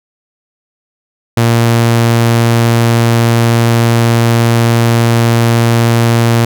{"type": "tone", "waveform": "sawtooth", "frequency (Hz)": 116.54, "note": "A#2", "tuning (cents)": 0, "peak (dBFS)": -3, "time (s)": [1.37, 6.45], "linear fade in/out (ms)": 5, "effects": []}